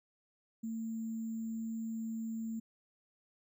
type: tone with sample-and-hold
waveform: sine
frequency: 224.5 Hz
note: A3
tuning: 35 cents sharp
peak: -36 dBFS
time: 0.63-2.6 s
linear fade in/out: 10 ms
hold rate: 7350 Hz
effects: none